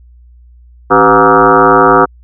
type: tone with frequency modulation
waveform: sine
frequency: 830.6 Hz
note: G#5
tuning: in tune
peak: -3 dBFS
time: 0.9-2.06 s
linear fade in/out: 20 ms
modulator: 111 Hz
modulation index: 5
effects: added 60 Hz sine -37 dBFS peak until 2.23 s